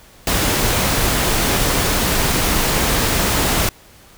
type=noise; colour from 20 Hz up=pink; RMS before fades=-17 dBFS; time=0.27-3.69 s; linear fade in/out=2 ms; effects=pink hiss -46 dBFS RMS until 4.17 s